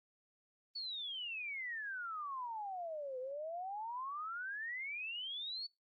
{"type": "exponential two-way sweep", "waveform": "sine", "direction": "down then up", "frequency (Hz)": [4500, 499.5, 4500], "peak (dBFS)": -40, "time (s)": [0.75, 5.67], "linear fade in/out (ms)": 10, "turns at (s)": 3.19, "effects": ["noise-tail reverb RT60 0.2 s tail -22 dB re dry", "Opus 32 kbps"]}